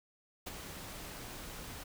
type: noise with ADSR envelope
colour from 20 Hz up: pink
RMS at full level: -39 dBFS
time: 0.46-1.84 s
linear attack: 12 ms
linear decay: 22 ms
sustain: -7 dB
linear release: 12 ms
effects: none